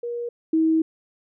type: tone pair in turn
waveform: sine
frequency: 475.9 / 320.6 Hz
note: A#4 / E4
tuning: +36 / -48 cents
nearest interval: perfect fifth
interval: 684 cents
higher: first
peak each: -26 / -16 dBFS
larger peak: second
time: 0.03-0.29 / 0.53-0.82 s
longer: second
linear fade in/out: 5 ms
effects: none